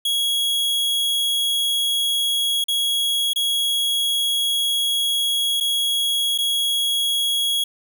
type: tone with dropouts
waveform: 45% pulse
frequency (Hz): 3322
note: G#7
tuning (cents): 0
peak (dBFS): -18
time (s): 0.05-7.64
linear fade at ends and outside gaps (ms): 5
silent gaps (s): 2.641-2.683 / 3.334-3.359 / 5.602-5.607 / 6.378-6.385
effects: none